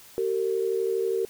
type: tone pair together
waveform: sine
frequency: 383.5 / 455.8 Hz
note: G4 / A#4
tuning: -38 / -39 cents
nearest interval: minor third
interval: 299 cents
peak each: -26 dBFS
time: 0.18-1.25 s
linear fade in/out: 0 ms
effects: white hiss -50 dBFS RMS until 1.29 s